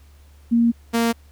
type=tone pair in turn; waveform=sine / sawtooth; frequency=233.6 / 231.6 Hz; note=A#3 / A#3; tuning=+4 / -11 cents; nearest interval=unison; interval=15 cents; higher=first; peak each=-13 dBFS; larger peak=neither; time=0.51-0.72 / 0.93-1.13 s; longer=first; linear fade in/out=20 ms; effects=added 72 Hz sine -46 dBFS peak until 1.31 s + pink hiss -58 dBFS RMS until 1.31 s